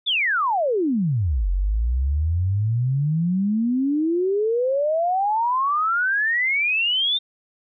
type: exponential two-way sweep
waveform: sine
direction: down then up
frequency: 3638 to 43.92 to 3638 Hz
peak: -18 dBFS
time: 0.06-7.19 s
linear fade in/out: 20 ms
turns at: 1.49 s
effects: none